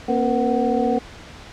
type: tone cluster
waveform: sine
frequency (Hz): 235 / 269.5 / 465.2 / 504 / 744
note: A#3 / C#4 / A#4 / B4 / F#5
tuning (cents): +14 / -49 / -4 / +35 / +9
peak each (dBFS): -22 / -25 / -23 / -25 / -23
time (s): 0.08-0.99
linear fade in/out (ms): 10
effects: pink hiss -40 dBFS RMS until 1.52 s + low-pass 5000 Hz 12 dB/octave